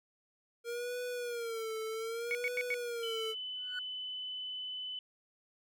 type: tone with vibrato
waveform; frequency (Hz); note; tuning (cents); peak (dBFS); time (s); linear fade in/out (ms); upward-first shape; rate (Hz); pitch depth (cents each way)
square; 466.2; A#4; 0; -37; 0.64-3.35; 50; sine; 0.64; 99
type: tone bursts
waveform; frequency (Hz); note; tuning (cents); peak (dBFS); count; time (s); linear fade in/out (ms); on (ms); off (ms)
sine; 2237; C#7; +15; -31; 4; 2.31-2.742; 0; 39; 92
type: tone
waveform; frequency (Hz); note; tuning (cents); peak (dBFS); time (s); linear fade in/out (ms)
sine; 3011; F#7; +30; -38; 3.03-4.99; 2
type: tone with exponential growth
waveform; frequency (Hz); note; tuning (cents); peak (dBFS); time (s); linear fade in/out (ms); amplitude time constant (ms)
triangle; 1480; F#6; 0; -33; 3.56-3.79; 2; 48
effects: none